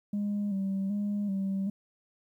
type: tone with vibrato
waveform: sine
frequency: 199.4 Hz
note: G3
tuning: 30 cents sharp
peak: -26 dBFS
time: 0.13-1.7 s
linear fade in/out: 5 ms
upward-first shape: square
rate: 1.3 Hz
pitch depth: 47 cents each way
effects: tanh soft clip ceiling -26 dBFS + 11-bit